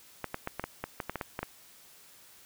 clicks, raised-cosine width 0.5 ms, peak -18 dBFS, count 12, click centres 0.243 / 0.344 / 0.474 / 0.596 / 0.64 / 0.84 / 1.002 / 1.096 / 1.157 / 1.212 / 1.391 / 1.43 s, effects white hiss -56 dBFS RMS until 2.45 s

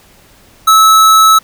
square tone, 1300 Hz, E6, 24 cents flat, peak -4 dBFS, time 0.67-1.39 s, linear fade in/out 10 ms, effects pink hiss -44 dBFS RMS until 1.43 s

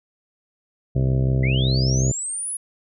harmonic tone, 65.41 Hz, C2, in tune, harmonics 1 / 2 / 3 / 4 / 5 / 6 / 7 / 8 / 9 / 10, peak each -24 / -18 / -30 / -32 / -35 / -32 / -41 / -36 / -41 / -39 dBFS, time 0.95-2.12 s, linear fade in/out 10 ms
sine linear sweep, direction up, 1975.5 to 10548 Hz, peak -25 dBFS, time 1.43-2.57 s, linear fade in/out 5 ms
effects none

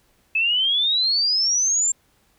sine exponential sweep, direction up, 2577 to 7440 Hz, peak -17 dBFS, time 0.35-1.92 s, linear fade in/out 5 ms, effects pink hiss -62 dBFS RMS until 2.38 s

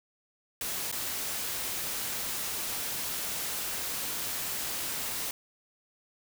white noise with dropouts, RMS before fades -34 dBFS, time 0.61-5.31 s, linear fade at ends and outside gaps 2 ms, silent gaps 0.916-0.925 s, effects none

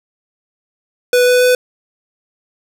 square tone with pitch steps, 493.9 / 496.8 / 499.6 Hz, B4 / B4 / B4, 0 / +10 / +20 cents, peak -9 dBFS, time 1.13-1.55 s, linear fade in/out 2 ms, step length 140 ms, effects none

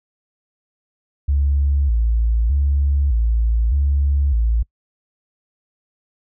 sine tone with vibrato, 63.1 Hz, B1, 38 cents sharp, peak -13 dBFS, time 1.28-4.63 s, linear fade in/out 10 ms, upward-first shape square, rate 0.82 Hz, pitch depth 190 cents each way, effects noise-tail reverb RT60 0.1 s tail -26 dB re dry + tanh soft clip ceiling -9 dBFS

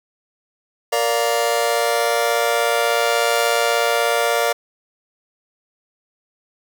sawtooth chord, Bb major, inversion none, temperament just, 466.2 / 582.7 / 699.2 Hz, Bb4 / D5 / F5, 0 / -14 / +2 cents, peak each -17 dBFS, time 0.92-4.53 s, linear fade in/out 10 ms, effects none

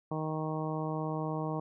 harmonic tone, 156.3 Hz, D#3, 8 cents sharp, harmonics 1 / 2 / 3 / 4 / 5 / 6 / 7, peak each -35 / -38 / -40 / -41 / -42 / -43 / -43 dBFS, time 0.11-1.6 s, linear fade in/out 5 ms, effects none

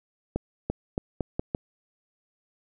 accelerating click train, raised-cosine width 2 ms, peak -13 dBFS, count 6, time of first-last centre 0.36-1.549 s, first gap 340 ms, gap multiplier 0.82, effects none

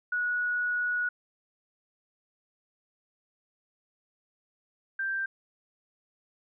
sine tone pair in turn, 1462 / 1574.1 Hz, F#6 / G6, -21 / +7 cents, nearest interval minor second, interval 128 cents, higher second, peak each -26 / -28 dBFS, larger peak first, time 0.12-1.09 / 4.99-5.26 s, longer first, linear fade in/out 5 ms, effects none

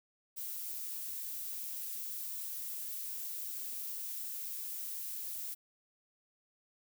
violet noise, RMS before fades -41 dBFS, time 0.36-5.55 s, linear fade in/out 20 ms, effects none

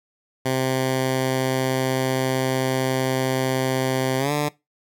10% pulse tone with pitch glide, 130.81 to 147.68 Hz, C3 to D3, 0 to +10 cents, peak -12 dBFS, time 0.45-4.49 s, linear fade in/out 10 ms, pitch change +210 cents, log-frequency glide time 4.18-4.32 s, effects noise-tail reverb RT60 0.2 s tail -20 dB re dry

